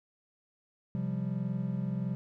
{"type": "chord", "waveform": "triangle", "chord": "C suspended fourth", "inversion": "none", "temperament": "equal", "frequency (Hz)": [130.81, 174.61, 196], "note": ["C3", "F3", "G3"], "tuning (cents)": [0, 0, 0], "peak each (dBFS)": -33, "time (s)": [0.95, 2.15], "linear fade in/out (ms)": 0, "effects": []}